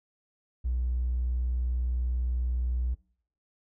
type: tone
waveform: triangle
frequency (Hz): 61.4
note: B1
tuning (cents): -9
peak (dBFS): -22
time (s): 0.64-2.95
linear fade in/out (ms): 20
effects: noise-tail reverb RT60 0.6 s tail -26 dB re dry + tanh soft clip ceiling -23 dBFS